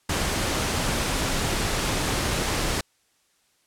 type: noise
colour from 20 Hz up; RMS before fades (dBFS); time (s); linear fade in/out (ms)
pink; -25; 0.09-2.81; 5
effects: white hiss -66 dBFS RMS until 3.66 s + low-pass 10000 Hz 12 dB/octave